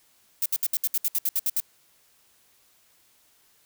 violet noise bursts, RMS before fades -24 dBFS, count 12, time 0.42-1.602 s, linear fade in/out 2 ms, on 38 ms, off 66 ms, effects white hiss -62 dBFS RMS until 3.65 s

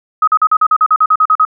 sine tone bursts, 1264 Hz, D#6, 27 cents sharp, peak -6 dBFS, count 13, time 0.22-1.451 s, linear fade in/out 5 ms, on 55 ms, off 43 ms, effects none

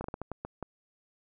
slowing click train, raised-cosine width 1 ms, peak -22 dBFS, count 8, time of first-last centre 0.01-0.627 s, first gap 32 ms, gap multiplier 1.33, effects none

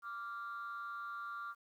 triangle ring-modulated tone, 110.5 Hz, A2, 8 cents sharp, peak -35 dBFS, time 0.02-1.55 s, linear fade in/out 50 ms, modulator 1280 Hz, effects tanh soft clip ceiling -36 dBFS + 12-bit

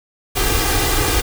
pink noise with comb filter, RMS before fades -17 dBFS, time 0.35-1.22 s, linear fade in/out 20 ms, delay 2.5 ms, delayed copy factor +0.9, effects none

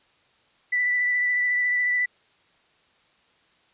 sine tone with vibrato, 1975.5 Hz, B6, in tune, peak -20 dBFS, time 0.72-2.06 s, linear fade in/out 10 ms, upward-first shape sine, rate 14 Hz, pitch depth 15 cents each way, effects white hiss -62 dBFS RMS until 3.73 s + resampled to 8000 Hz

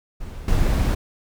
brown noise with level steps, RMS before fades -33 / -18 dBFS, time 0.2-0.95 s, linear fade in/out 10 ms, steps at 0.48 s, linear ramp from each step 2 ms, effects none

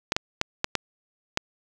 clicks, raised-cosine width 0.2 ms, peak -5 dBFS, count 6, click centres 0.121 / 0.165 / 0.414 / 0.644 / 0.753 / 1.374 s, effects none

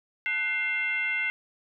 sine tone with frequency modulation, 2100 Hz, C7, 6 cents sharp, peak -25 dBFS, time 0.26-1.3 s, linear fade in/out 0 ms, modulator 607 Hz, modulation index 0.83, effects none

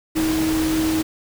sine tone in noise, 317.1 Hz, D#4, 33 cents sharp, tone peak -18 dBFS, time 0.15-1.03 s, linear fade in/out 20 ms, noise pink, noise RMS -27 dBFS, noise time 0.15-1.03 s, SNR +6 dB, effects none

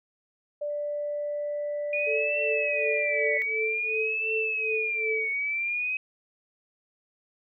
sine tone, 587.3 Hz, D5, in tune, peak -28 dBFS, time 0.61-3.38 s, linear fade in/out 10 ms
sine tone with exponential growth, 1975.5 Hz, B6, in tune, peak -27 dBFS, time 0.7-3.42 s, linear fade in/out 0 ms, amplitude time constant 590 ms
sine tone with vibrato, 2444 Hz, D#7, 32 cents flat, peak -26 dBFS, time 1.93-5.97 s, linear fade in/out 2 ms, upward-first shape triangle, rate 0.52 Hz, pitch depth 170 cents each way
sine tone with tremolo, 440 Hz, A4, in tune, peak -26 dBFS, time 2.06-5.33 s, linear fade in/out 20 ms, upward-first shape triangle, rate 2.7 Hz, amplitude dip 100%
effects none

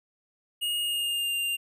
square tone with pitch glide, 2863 to 2793 Hz, F7 to F7, +42 to -1 cents, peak -27 dBFS, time 0.61-1.57 s, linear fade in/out 20 ms, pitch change -43 cents, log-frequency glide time 0.8-1.35 s, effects none

